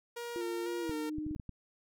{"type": "tone with vibrato", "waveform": "sawtooth", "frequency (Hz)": 466.2, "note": "A#4", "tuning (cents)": 0, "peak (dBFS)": -35, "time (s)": [0.16, 1.1], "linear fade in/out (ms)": 10, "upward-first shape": "square", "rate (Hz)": 2, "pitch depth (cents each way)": 29}
{"type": "tone with pitch glide", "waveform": "sine", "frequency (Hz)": [349.2, 305.8], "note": ["F4", "D#4"], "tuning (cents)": [0, -30], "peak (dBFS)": -35, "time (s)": [0.36, 1.35], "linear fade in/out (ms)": 0, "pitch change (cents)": -230, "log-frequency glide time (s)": [0.8, 0.94]}
{"type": "clicks", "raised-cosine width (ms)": 5, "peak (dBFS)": -30, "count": 7, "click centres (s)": [0.895, 1.184, 1.265, 1.311, 1.362, 1.398, 1.493]}
{"effects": []}